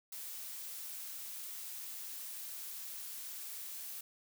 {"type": "noise", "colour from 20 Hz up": "blue", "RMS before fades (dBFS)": -45, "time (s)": [0.12, 4.01], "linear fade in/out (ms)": 5, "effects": []}